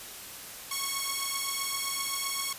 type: beating tone pair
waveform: 5% pulse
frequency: 1098 / 1105.7 Hz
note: C#6 / C#6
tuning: -17 / -5 cents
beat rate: 7.7 Hz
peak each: -21 dBFS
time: 0.71-2.53 s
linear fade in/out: 5 ms
effects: white hiss -43 dBFS RMS until 2.58 s + resampled to 32000 Hz